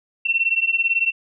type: beating tone pair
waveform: sine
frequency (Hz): 2699 / 2717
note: E7 / F7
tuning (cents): +40 / -48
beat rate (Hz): 18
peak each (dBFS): -20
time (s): 0.25-1.12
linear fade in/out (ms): 10
effects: none